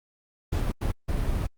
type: noise bursts at uneven times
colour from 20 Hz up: brown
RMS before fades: -26 dBFS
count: 3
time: 0.52-0.72 / 0.81-0.92 / 1.08-1.47 s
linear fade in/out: 10 ms
effects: Opus 48 kbps